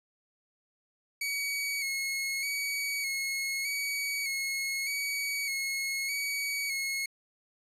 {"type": "tone with vibrato", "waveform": "sawtooth", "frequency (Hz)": 2217, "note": "C#7", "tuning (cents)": 0, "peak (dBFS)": -27, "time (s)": [1.21, 7.06], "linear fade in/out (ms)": 5, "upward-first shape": "square", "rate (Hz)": 0.82, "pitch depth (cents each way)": 35, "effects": ["resampled to 32000 Hz"]}